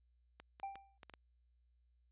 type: clicks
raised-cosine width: 0.3 ms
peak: -36 dBFS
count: 6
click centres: 0.4 / 0.599 / 0.756 / 1.032 / 1.097 / 1.138 s
type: tone with exponential decay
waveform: triangle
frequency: 787 Hz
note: G5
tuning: 7 cents sharp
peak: -36 dBFS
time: 0.63-0.98 s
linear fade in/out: 2 ms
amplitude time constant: 74 ms
effects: added 60 Hz sine -70 dBFS peak until 2.11 s + resampled to 8000 Hz